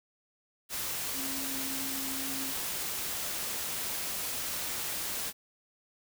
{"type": "tone in noise", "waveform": "sine", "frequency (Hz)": 268.9, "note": "C4", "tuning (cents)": 47, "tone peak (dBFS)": -40, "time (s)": [1.13, 2.54], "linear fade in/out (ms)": 50, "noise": "white", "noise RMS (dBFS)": -35, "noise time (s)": [0.69, 5.33], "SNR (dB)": -8, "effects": []}